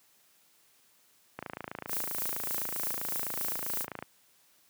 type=click train; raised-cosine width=0.5 ms; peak=-22 dBFS; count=74; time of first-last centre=1.39-4.025 s; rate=27.7 Hz
type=noise with tremolo; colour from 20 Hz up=violet; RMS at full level=-33 dBFS; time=1.87-3.87 s; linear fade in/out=50 ms; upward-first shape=sine; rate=3.3 Hz; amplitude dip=35%
effects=white hiss -65 dBFS RMS until 4.69 s + high-pass 100 Hz 12 dB/octave